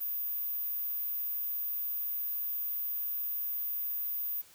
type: tone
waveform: sine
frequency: 14917 Hz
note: A#9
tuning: in tune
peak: -29 dBFS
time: 0-4.42 s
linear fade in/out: 20 ms
effects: tanh soft clip ceiling -31 dBFS + white hiss -58 dBFS RMS until 4.54 s